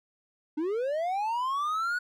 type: linear sweep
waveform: triangle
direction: up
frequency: 290 to 1479 Hz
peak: -25 dBFS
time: 0.57-1.99 s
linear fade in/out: 10 ms
effects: none